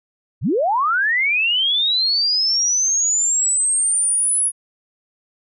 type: linear sweep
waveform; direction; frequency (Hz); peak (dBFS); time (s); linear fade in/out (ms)
sine; up; 72 to 10460; -15; 0.41-4.52; 50
effects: none